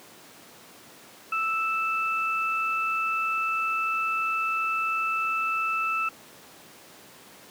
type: tone pair together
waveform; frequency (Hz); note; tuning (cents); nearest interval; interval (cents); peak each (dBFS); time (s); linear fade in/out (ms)
sine; 1318.5 / 2637; E6 / E7; 0 / 0; octave; 1200; -26 / -28; 1.32-6.09; 5
effects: pink hiss -49 dBFS RMS until 7.5 s + high-pass 200 Hz 12 dB/octave